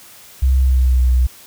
sine tone with pitch glide, 65.41 to 62.67 Hz, C2 to B1, 0 to +26 cents, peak -10 dBFS, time 0.42-1.27 s, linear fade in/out 10 ms, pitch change -74 cents, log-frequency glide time 0.6-1.02 s, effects white hiss -42 dBFS RMS until 1.46 s

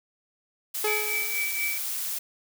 blue noise, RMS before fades -31 dBFS, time 0.74-2.19 s, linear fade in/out 10 ms
sawtooth tone with exponential decay, 424.7 Hz, G#4, 39 cents sharp, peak -20 dBFS, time 0.84-1.63 s, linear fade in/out 5 ms, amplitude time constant 170 ms
sine tone with tremolo, 2305 Hz, D7, 33 cents flat, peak -25 dBFS, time 0.87-1.78 s, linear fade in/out 5 ms, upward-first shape triangle, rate 4.2 Hz, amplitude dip 70%
effects none

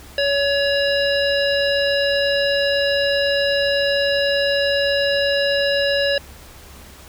harmonic tone, 563 Hz, C#5, 27 cents sharp, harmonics 1 / 3 / 5 / 7 / 9, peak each -18 / -23 / -25 / -26 / -28 dBFS, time 0.18-6.18 s, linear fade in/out 2 ms, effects added 69 Hz sine -43 dBFS peak until 7.08 s + pink hiss -43 dBFS RMS until 7.08 s

